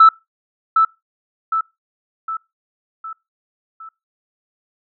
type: tone with echo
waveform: sine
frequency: 1316 Hz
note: E6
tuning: 3 cents flat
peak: -3 dBFS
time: 0-0.09 s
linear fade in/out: 5 ms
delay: 760 ms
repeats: 5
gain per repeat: -6 dB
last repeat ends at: 3.89 s
effects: noise-tail reverb RT60 0.2 s tail -21 dB re dry + tanh soft clip ceiling -1 dBFS